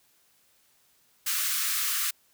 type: high-pass noise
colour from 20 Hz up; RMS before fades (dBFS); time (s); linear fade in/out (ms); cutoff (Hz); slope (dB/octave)
white; -28; 1.26-2.11; 10; 1100; 96
effects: white hiss -65 dBFS RMS until 2.33 s